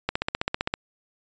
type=click train; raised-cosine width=0.3 ms; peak=-8 dBFS; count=11; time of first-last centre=0.09-0.739 s; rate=15.4 Hz; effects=resampled to 16000 Hz